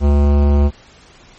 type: tone with hard clipping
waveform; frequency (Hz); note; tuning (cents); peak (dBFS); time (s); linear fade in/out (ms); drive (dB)
sine; 71.8; D2; -39; -11; 0-0.71; 50; 18
effects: pink hiss -45 dBFS RMS until 1.38 s + MP3 32 kbps